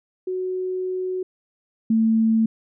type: tone pair in turn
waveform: sine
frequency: 370 / 223.2 Hz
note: F#4 / A3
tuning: 0 / +25 cents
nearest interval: major sixth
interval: 875 cents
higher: first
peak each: -23 / -15 dBFS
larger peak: second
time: 0.27-1.23 / 1.9-2.46 s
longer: first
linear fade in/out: 5 ms
effects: none